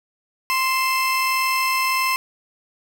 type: tone pair together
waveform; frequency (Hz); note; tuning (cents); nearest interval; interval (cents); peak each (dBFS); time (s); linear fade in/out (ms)
30% pulse; 1046.9 / 2638; C6 / E7; +1 / +1; octave + major third; 1600; -17 / -21; 0.5-2.16; 0
effects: none